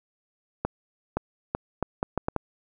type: accelerating click train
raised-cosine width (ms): 1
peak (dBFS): -11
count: 8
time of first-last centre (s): 0.65-2.363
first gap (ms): 520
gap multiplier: 0.73
effects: none